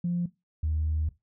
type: tone pair in turn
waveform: sine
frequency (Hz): 174.61 / 77.78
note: F3 / D#2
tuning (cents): 0 / 0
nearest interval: octave + major second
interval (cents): 1400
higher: first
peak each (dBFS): -24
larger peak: neither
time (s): 0.04-0.26 / 0.63-1.09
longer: second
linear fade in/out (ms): 5
effects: noise-tail reverb RT60 0.2 s tail -17 dB re dry + tanh soft clip ceiling -20 dBFS